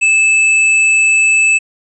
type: tone with hard clipping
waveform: sine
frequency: 2621 Hz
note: E7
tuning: 11 cents flat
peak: -9 dBFS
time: 0.01-1.59 s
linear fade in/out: 20 ms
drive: 13 dB
effects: resampled to 24000 Hz